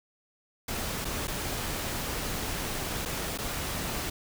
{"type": "noise with dropouts", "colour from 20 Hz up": "pink", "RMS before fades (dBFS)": -33, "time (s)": [0.68, 4.1], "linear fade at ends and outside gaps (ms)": 5, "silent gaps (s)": [[1.047, 1.051], [1.273, 1.279], [3.053, 3.057], [3.377, 3.385]], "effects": []}